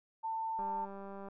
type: tone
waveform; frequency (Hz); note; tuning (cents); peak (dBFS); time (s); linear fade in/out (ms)
sine; 894; A5; +27; -34; 0.23-0.86; 20
type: click train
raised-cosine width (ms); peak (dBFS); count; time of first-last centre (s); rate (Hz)
1; -34; 138; 0.59-1.285; 197
effects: none